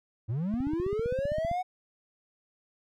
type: linear sweep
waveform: triangle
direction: up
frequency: 100.6 to 747 Hz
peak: -26 dBFS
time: 0.28-1.63 s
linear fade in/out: 20 ms
type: click train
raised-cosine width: 5 ms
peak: -24 dBFS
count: 16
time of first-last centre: 0.54-1.514 s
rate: 15.4 Hz
effects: none